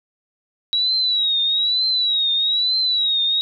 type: tone with vibrato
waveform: sine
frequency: 3869 Hz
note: B7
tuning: 36 cents flat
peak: -16 dBFS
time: 0.73-3.41 s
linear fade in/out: 0 ms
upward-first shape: triangle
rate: 1.1 Hz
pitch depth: 110 cents each way
effects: none